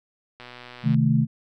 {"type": "click train", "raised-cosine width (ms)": 0.3, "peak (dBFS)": -25, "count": 68, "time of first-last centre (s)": [0.4, 0.945], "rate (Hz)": 123}
{"type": "chord", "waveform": "sine", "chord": "A diminished", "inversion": "first", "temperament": "equal", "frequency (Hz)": [130.81, 155.56, 220], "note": ["C3", "Eb3", "A3"], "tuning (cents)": [0, 0, 0], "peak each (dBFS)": -21, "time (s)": [0.83, 1.27], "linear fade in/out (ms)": 50}
{"effects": []}